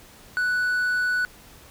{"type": "tone", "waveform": "triangle", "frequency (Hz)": 1482, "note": "F#6", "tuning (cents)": 2, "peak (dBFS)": -19, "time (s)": [0.37, 1.25], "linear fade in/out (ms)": 0, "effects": ["pink hiss -49 dBFS RMS until 1.7 s"]}